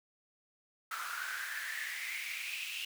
pink noise with high-pass filter sweep, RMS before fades -40 dBFS, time 0.91-2.85 s, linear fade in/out 5 ms, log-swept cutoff 1300 to 2800 Hz, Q 7.6, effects none

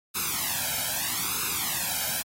white noise with flanger, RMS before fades -29 dBFS, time 0.14-2.23 s, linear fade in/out 20 ms, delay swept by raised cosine 0.77 to 1.31 ms, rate 0.79 Hz, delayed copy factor +1, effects high-pass 80 Hz 12 dB/octave + AAC 48 kbps

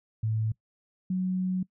sine tone pair in turn, 110 / 185 Hz, A2 / F#3, 0 / 0 cents, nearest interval major sixth, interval 900 cents, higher second, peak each -25 / -25 dBFS, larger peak neither, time 0.23-0.52 / 1.1-1.63 s, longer second, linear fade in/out 5 ms, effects noise-tail reverb RT60 0.1 s tail -22 dB re dry

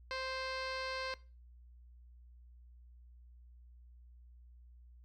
15% pulse tone with low-pass filter, 523.3 Hz, C5, in tune, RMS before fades -40 dBFS, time 0.11-1.14 s, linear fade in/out 0 ms, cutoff 3900 Hz, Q 5.7, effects noise-tail reverb RT60 0.3 s tail -18 dB re dry + added 60 Hz sine -55 dBFS peak until 5.04 s

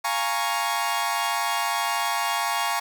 sawtooth chord, Bb minor seventh, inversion second, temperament equal, 698.5 / 830.6 / 932.3 / 1108.7 Hz, F5 / Ab5 / Bb5 / Db6, 0 / 0 / 0 / 0 cents, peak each -27 / -25 / -25 / -24 dBFS, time 0.04-2.8 s, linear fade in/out 10 ms, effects none

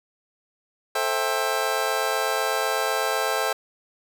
25% pulse chord, A minor seventh, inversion none, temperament just, 440 / 528 / 660 / 792 Hz, A4 / C5 / E5 / G5, 0 / +16 / +2 / +18 cents, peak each -25 dBFS, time 0.95-3.53 s, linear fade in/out 5 ms, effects none

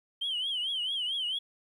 sine tone with vibrato, 3100 Hz, G7, 20 cents flat, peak -28 dBFS, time 0.21-1.39 s, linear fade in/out 10 ms, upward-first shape triangle, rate 4.5 Hz, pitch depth 150 cents each way, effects tanh soft clip ceiling -26 dBFS + 11-bit

